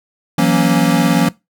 square chord, F# dominant seventh, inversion third, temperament equal with one note detuned, 167.31 / 185 / 233.1 / 277.2 Hz, E3 / F#3 / A#3 / C#4, +26 / 0 / 0 / 0 cents, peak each -17 dBFS, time 0.38-1.29 s, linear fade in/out 5 ms, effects noise-tail reverb RT60 0.2 s tail -20 dB re dry

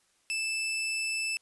sawtooth tone, 2637 Hz, E7, in tune, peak -26 dBFS, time 0.3-1.37 s, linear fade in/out 0 ms, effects white hiss -69 dBFS RMS until 1.41 s + resampled to 24000 Hz

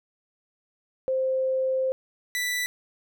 sine / sawtooth tone pair in turn, 523.3 / 1975.7 Hz, C5 / B6, 0 / 0 cents, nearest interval octave + major seventh, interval 2300 cents, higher second, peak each -22 / -22 dBFS, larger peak neither, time 1.08-1.92 / 2.35-2.66 s, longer first, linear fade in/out 0 ms, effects none

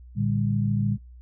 sine tone cluster, 113.7 / 147.3 / 200.4 Hz, A#2 / D3 / G3, -43 / +6 / +38 cents, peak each -24 / -28 / -26 dBFS, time 0.15-0.98 s, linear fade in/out 50 ms, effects noise-tail reverb RT60 0.2 s tail -25 dB re dry + added 61 Hz sine -43 dBFS peak until 1.21 s

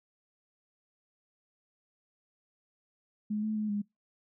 sine tone with pitch steps, 211.1 / 216.2 / 213.2 / 205.3 Hz, G#3 / A3 / G#3 / G#3, +29 / -30 / +46 / -20 cents, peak -29 dBFS, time 3.3-3.82 s, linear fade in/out 10 ms, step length 130 ms, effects noise-tail reverb RT60 0.2 s tail -25 dB re dry

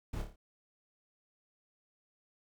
brown noise with echo, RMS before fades -38 dBFS, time 0.13-0.22 s, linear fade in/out 5 ms, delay 28 ms, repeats 5, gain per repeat -5 dB, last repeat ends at 0.36 s, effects none

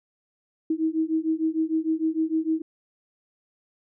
sine beating tone pair, 316.1 / 322.7 Hz, D#4 / E4, +27 / -37 cents, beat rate 6.6 Hz, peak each -25 dBFS, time 0.7-2.62 s, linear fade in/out 5 ms, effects none

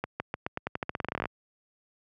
accelerating click train, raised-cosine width 0.5 ms, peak -15 dBFS, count 20, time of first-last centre 0.04-1.256 s, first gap 160 ms, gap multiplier 0.88, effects high-pass 80 Hz 12 dB/octave

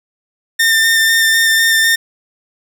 sawtooth tone with vibrato, 1806 Hz, A6, 45 cents sharp, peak -6 dBFS, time 0.59-1.96 s, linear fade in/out 10 ms, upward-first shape square, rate 4 Hz, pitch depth 12 cents each way, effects none

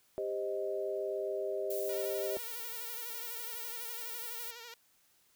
sine chord, C minor, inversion second, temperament equal with one note detuned, 395.9 / 523.3 / 622.3 Hz, G4 / C5 / Eb5, +17 / 0 / 0 cents, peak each -36 / -40 / -37 dBFS, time 0.18-2.37 s, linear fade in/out 0 ms
violet noise, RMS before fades -42 dBFS, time 1.7-4.51 s, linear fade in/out 5 ms
5% pulse tone with vibrato, 469.1 Hz, A#4, 11 cents sharp, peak -35 dBFS, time 1.89-4.74 s, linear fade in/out 2 ms, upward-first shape sine, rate 12 Hz, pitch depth 63 cents each way
effects white hiss -69 dBFS RMS until 5.35 s

